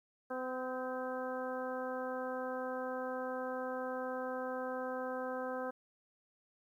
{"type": "harmonic tone with a mistuned harmonic", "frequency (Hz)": 255.8, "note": "C4", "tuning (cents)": -39, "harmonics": [1, 2, 3, 4, 5, 6], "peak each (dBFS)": [-44, -39, -45, -47, -47, -47], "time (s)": [0.3, 5.71], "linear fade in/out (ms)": 10, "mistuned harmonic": 6, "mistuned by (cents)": 31, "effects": ["12-bit"]}